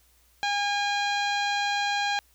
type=harmonic tone; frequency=813 Hz; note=G#5; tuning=37 cents flat; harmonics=1 / 2 / 3 / 4 / 5 / 6 / 7 / 8 / 9; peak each=-27 / -30 / -33 / -35 / -34 / -46 / -46 / -47 / -48 dBFS; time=0.43-2.19 s; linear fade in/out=0 ms; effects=added 60 Hz sine -63 dBFS peak until 2.34 s + white hiss -63 dBFS RMS until 2.34 s